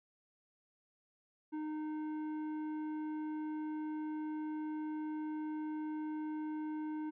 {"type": "tone with tanh clipping", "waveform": "sine", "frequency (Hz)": 307.5, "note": "D#4", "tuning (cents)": -20, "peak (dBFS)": -39, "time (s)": [1.52, 7.11], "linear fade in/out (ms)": 20, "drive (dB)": 10, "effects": []}